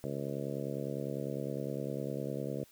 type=harmonic tone; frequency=69.9 Hz; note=C#2; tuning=15 cents sharp; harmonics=2 / 3 / 4 / 5 / 6 / 7 / 8 / 9; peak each=-40 / -42 / -43 / -44 / -44 / -42 / -44 / -47 dBFS; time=0.04-2.64 s; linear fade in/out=0 ms; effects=white hiss -62 dBFS RMS until 2.71 s